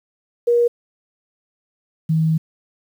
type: tone pair in turn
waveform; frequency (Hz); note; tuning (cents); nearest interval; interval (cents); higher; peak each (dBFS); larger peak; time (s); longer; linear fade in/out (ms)
sine; 476 / 159.72; A#4 / D#3; +36 / +46; octave + perfect fifth; 1890; first; -12 / -14; first; 0.47-0.68 / 2.09-2.38; second; 10
effects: 8-bit